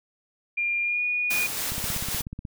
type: tone with pitch glide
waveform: sine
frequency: 2400 to 2453 Hz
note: D7 to D#7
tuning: +37 to -25 cents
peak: -23 dBFS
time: 0.57-1.47 s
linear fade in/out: 10 ms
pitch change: +38 cents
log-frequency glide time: 0.83-1.03 s
type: noise with tremolo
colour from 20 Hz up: white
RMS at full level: -29 dBFS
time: 1.3-2.22 s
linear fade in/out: 10 ms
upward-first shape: square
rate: 3.7 Hz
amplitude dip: 25%
type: click train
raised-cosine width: 5 ms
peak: -22 dBFS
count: 13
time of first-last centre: 1.72-2.452 s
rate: 16.4 Hz
effects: none

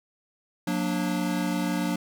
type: chord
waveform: square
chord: Gb augmented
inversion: none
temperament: equal with one note detuned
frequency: 181.61 / 233.1 / 293.7 Hz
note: Gb3 / Bb3 / D4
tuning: -32 / 0 / 0 cents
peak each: -29 / -32 / -30 dBFS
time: 0.67-1.96 s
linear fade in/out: 5 ms
effects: none

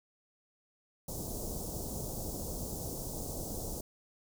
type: band-stop noise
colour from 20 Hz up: pink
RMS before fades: -39 dBFS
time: 1.08-3.81 s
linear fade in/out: 5 ms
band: 720 to 5800 Hz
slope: 24 dB/octave
effects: none

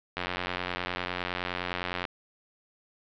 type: click train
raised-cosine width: 0.3 ms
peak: -14 dBFS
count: 170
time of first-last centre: 0.17-2.052 s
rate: 89.8 Hz
effects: low-pass 4000 Hz 12 dB/octave

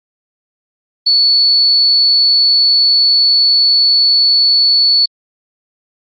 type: tone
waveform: sine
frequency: 4435 Hz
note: C#8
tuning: in tune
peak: -7 dBFS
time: 1.06-5.06 s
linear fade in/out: 10 ms
effects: Opus 32 kbps

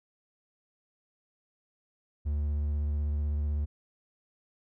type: tone with vibrato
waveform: triangle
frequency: 73.7 Hz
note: D2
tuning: 7 cents sharp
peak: -25 dBFS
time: 2.25-3.66 s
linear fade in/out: 20 ms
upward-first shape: triangle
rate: 16 Hz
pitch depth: 25 cents each way
effects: none

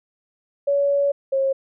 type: tone pair in turn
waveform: sine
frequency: 565 / 539.5 Hz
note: C#5 / C#5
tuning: +33 / -47 cents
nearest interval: minor second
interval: 80 cents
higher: first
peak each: -16 / -17 dBFS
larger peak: first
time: 0.67-1.12 / 1.32-1.53 s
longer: first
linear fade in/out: 10 ms
effects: none

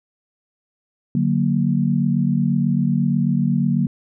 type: chord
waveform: sine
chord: D augmented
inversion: none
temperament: equal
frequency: 146.83 / 185 / 233.1 Hz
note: D3 / F#3 / A#3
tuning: 0 / 0 / 0 cents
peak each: -20 dBFS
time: 1.15-3.87 s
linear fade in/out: 2 ms
effects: none

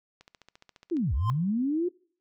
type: click train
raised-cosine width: 0.2 ms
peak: -33 dBFS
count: 12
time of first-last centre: 0.21-0.969 s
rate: 14.5 Hz
type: linear two-way sweep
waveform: sine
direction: down then up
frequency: 366.4 to 57.1 to 366.4 Hz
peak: -24 dBFS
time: 0.91-1.89 s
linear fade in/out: 10 ms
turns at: 1.14 s
type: tone with exponential growth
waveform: triangle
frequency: 1042 Hz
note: C6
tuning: 7 cents flat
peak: -23 dBFS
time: 1.14-1.3 s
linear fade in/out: 0 ms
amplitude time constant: 34 ms
effects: noise-tail reverb RT60 0.5 s tail -24 dB re dry

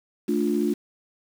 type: chord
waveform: sine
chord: D minor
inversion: second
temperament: just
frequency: 220.2 / 293.7 / 352.4 Hz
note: A3 / D4 / F4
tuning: +2 / 0 / +16 cents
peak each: -25 / -25 / -25 dBFS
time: 0.28-0.74 s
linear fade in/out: 10 ms
effects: 7-bit

